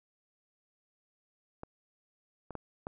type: clicks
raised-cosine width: 1 ms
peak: -27 / -28 / -24 / -24 dBFS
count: 4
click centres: 1.634 / 2.507 / 2.553 / 2.869 s
effects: none